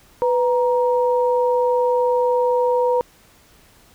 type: tone pair together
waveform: sine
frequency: 496.6 / 940 Hz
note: B4 / A#5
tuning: +9 / +14 cents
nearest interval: major seventh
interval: 1105 cents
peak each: -16 / -21 dBFS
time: 0.22-3.01 s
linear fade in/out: 0 ms
effects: pink hiss -52 dBFS RMS until 3.94 s